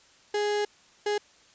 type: tone bursts at uneven times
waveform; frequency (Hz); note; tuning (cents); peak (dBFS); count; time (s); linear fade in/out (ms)
35% pulse; 415.3; G#4; 0; -23; 2; 0.34-0.65 / 1.06-1.18; 5
effects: white hiss -58 dBFS RMS until 1.54 s + resampled to 16000 Hz